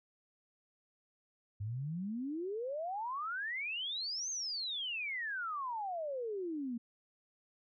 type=exponential two-way sweep; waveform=sine; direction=up then down; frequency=98 to 6480 to 226.6 Hz; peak=-36 dBFS; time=1.6-6.78 s; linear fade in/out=10 ms; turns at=4.3 s; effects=none